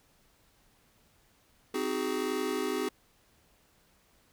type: chord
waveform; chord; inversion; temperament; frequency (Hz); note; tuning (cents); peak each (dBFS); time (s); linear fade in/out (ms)
square; Ab dominant seventh; first; just; 259.6 / 311.5 / 373.8 / 415.3; C4 / Eb4 / Gb4 / Ab4; -13 / +2 / +18 / 0; -37 / -38 / -35 / -35; 1.74-2.89; 5
effects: pink hiss -66 dBFS RMS until 4.32 s